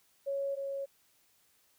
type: tone pair in turn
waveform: sine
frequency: 554.4 / 551.6 Hz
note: C#5 / C#5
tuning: 0 / -9 cents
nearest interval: unison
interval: 9 cents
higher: first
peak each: -31 / -34 dBFS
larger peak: first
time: 0.26-0.56 / 0.56-0.86 s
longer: neither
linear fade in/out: 20 ms
effects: white hiss -69 dBFS RMS until 1.78 s